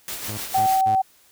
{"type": "noise with tremolo", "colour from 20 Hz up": "white", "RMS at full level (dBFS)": -30, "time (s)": [0.08, 0.81], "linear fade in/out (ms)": 0, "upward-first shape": "sine", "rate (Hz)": 6.7, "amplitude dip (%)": 45}
{"type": "tone bursts", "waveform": "sawtooth", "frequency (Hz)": 106.3, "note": "G#2", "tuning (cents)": 41, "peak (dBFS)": -26, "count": 3, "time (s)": [0.28, 0.957], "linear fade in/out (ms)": 10, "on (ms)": 99, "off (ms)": 190}
{"type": "tone", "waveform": "sine", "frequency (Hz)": 765, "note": "G5", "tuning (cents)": -42, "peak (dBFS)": -16, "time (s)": [0.54, 1.02], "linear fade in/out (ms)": 10}
{"effects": ["white hiss -56 dBFS RMS until 1.31 s"]}